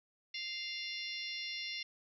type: harmonic tone with a mistuned harmonic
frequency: 698.5 Hz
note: F5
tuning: in tune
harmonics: 3 / 4 / 5 / 6 / 7 / 8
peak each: -44 / -45 / -46 / -46 / -51 / -47 dBFS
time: 0.34-1.83 s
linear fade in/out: 5 ms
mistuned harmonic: 8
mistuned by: -29 cents
effects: none